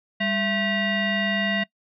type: tone with frequency modulation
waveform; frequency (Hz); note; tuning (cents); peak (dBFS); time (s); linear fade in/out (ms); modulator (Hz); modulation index
sine; 1071; C6; +40; -21; 0.2-1.64; 10; 871; 2.2
effects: noise-tail reverb RT60 0.1 s tail -22 dB re dry